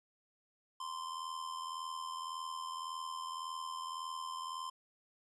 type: tone with amplitude modulation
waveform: square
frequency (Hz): 1040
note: C6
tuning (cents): -11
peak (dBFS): -38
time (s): 0.8-4.7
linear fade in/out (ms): 5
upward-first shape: sine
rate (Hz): 81.8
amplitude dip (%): 60
effects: resampled to 24000 Hz